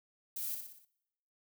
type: noise with echo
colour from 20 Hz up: violet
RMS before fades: -39 dBFS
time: 0.36-0.55 s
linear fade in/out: 5 ms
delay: 60 ms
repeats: 5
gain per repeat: -5 dB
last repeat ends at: 0.85 s
effects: noise-tail reverb RT60 0.9 s tail -24 dB re dry